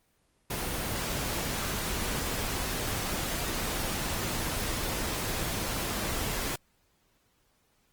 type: noise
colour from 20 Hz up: pink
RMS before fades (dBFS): -32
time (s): 0.5-6.56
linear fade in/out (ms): 5
effects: pink hiss -70 dBFS RMS until 7.92 s + Opus 24 kbps